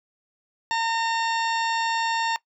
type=harmonic tone with a mistuned harmonic; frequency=912 Hz; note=A#5; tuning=38 cents flat; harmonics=1 / 2 / 3 / 4 / 5 / 6 / 8; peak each=-23 / -29 / -33 / -35 / -37 / -39 / -41 dBFS; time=0.71-2.36 s; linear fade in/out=0 ms; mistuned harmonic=5; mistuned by=-53 cents; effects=noise-tail reverb RT60 0.1 s tail -19 dB re dry